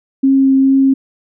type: tone with vibrato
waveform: sine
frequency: 268.9 Hz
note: C4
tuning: 47 cents sharp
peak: -7 dBFS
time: 0.23-0.94 s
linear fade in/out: 10 ms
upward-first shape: triangle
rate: 2.3 Hz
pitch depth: 10 cents each way
effects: none